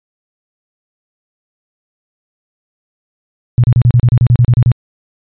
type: tone bursts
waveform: sine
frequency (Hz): 121.2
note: B2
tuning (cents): -32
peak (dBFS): -4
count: 13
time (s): 3.58-4.717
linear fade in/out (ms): 0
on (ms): 57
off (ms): 33
effects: resampled to 8000 Hz